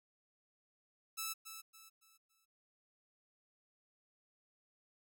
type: tone with echo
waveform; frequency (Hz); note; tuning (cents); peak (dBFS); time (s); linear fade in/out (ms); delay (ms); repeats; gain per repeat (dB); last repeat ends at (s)
5% pulse; 1313; E6; -7; -27; 1.17-1.34; 20; 280; 4; -9; 2.46
effects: none